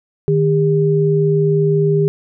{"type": "tone pair together", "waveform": "sine", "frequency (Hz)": [154.3, 402.1], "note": ["D#3", "G4"], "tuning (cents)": [-14, 44], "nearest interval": "octave + perfect fourth", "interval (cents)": 1658, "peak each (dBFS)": -14, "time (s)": [0.28, 2.08], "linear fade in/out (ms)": 0, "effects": []}